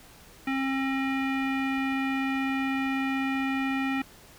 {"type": "tone with low-pass filter", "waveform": "square", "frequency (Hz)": 268.4, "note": "C4", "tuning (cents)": 44, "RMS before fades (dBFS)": -28, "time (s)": [0.47, 4.02], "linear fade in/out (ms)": 5, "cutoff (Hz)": 2300, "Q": 3.6, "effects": ["pink hiss -52 dBFS RMS until 4.38 s"]}